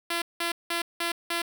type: tone bursts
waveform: 5% pulse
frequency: 340 Hz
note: F4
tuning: 46 cents flat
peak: -15 dBFS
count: 5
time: 0.1-1.42 s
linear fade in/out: 5 ms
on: 120 ms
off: 180 ms
effects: 8-bit